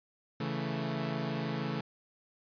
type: chord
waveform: sawtooth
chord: A major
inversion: first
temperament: equal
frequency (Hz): 138.59 / 164.81 / 220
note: C#3 / E3 / A3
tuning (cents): 0 / 0 / 0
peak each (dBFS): -33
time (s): 0.4-1.81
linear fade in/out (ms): 5
effects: resampled to 11025 Hz